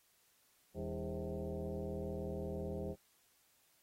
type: tone with frequency modulation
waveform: sine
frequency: 161.5 Hz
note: E3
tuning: 35 cents flat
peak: -38 dBFS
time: 0.74-2.96 s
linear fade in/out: 50 ms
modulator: 121 Hz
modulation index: 3.6
effects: white hiss -72 dBFS RMS until 3.82 s + AAC 48 kbps